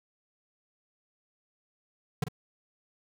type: tone with echo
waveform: square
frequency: 148.4 Hz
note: D3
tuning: 18 cents sharp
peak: -25 dBFS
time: 2.22-2.24 s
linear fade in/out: 5 ms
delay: 45 ms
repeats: 1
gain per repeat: -9 dB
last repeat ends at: 2.285 s
effects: none

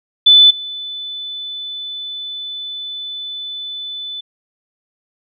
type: tone with level steps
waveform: sine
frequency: 3500 Hz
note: A7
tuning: 10 cents flat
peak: -4 / -24 dBFS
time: 0.26-4.21 s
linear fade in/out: 10 ms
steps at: 0.5 s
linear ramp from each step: 10 ms
effects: none

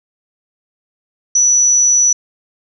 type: tone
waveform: sine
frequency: 5920 Hz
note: F#8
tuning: in tune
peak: -8 dBFS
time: 1.35-2.13 s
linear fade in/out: 5 ms
effects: none

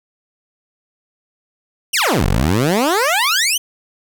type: exponential two-way sweep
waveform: 15% pulse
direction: down then up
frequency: 3180 to 41.2 to 3180 Hz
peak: -7 dBFS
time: 1.93-3.58 s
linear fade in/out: 10 ms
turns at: 2.27 s
effects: 7-bit

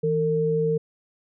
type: tone pair together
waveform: sine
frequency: 161.5 / 453.2 Hz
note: E3 / A#4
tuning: -35 / -49 cents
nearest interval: octave + tritone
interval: 1786 cents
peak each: -25 / -21 dBFS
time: 0.03-0.78 s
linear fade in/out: 10 ms
effects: none

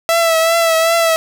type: tone with vibrato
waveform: sawtooth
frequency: 660 Hz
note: E5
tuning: 2 cents sharp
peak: -7 dBFS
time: 0.09-1.16 s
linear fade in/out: 0 ms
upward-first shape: triangle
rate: 2.6 Hz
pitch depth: 43 cents each way
effects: none

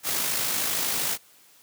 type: noise with amplitude modulation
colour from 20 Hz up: white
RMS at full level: -25 dBFS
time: 0.03-1.18 s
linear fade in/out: 50 ms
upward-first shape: sine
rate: 52.9 Hz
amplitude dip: 35%
effects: white hiss -56 dBFS RMS until 1.62 s + high-pass 100 Hz 12 dB/octave

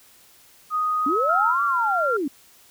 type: tone with pitch glide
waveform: sine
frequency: 1244.5 to 1292.9 Hz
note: D#6 to E6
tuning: 0 to -34 cents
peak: -20 dBFS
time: 0.7-1.55 s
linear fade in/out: 50 ms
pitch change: +66 cents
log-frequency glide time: 1.01-1.23 s
type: linear two-way sweep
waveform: sine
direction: up then down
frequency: 256.9 to 1185 to 256.9 Hz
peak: -22 dBFS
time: 1.06-2.28 s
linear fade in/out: 5 ms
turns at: 1.64 s
type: tone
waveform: sine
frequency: 1380 Hz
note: F6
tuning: 21 cents flat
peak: -21 dBFS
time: 1.29-2.17 s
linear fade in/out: 5 ms
effects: white hiss -53 dBFS RMS until 2.7 s

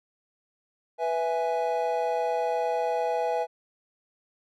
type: chord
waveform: triangle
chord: E major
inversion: second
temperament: equal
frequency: 493.9 / 659.3 / 830.6 Hz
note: B4 / E5 / G#5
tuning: 0 / 0 / 0 cents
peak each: -27 dBFS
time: 0.98-3.47 s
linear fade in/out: 50 ms
effects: none

